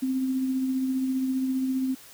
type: tone with tremolo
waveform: sine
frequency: 261.6 Hz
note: C4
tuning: in tune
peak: -22 dBFS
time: 0.02-1.95 s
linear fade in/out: 10 ms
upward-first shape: triangle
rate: 15 Hz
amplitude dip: 35%
effects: white hiss -49 dBFS RMS until 2.13 s